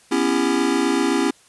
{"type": "chord", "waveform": "square", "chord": "C# half-diminished seventh", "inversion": "third", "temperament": "just", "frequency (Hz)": [249.5, 277.2, 332.6, 399.1], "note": ["B3", "C#4", "E4", "G4"], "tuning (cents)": [18, 0, 16, 31], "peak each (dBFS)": [-25, -22, -23, -25], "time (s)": [0.11, 1.31], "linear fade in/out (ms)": 10, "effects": ["white hiss -53 dBFS RMS until 1.48 s", "resampled to 24000 Hz"]}